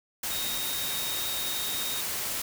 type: tone in noise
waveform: sine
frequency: 3729 Hz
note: A#7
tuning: in tune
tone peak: -34 dBFS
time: 0.31-2.01 s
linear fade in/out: 5 ms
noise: white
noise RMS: -32 dBFS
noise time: 0.23-2.42 s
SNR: -5 dB
effects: none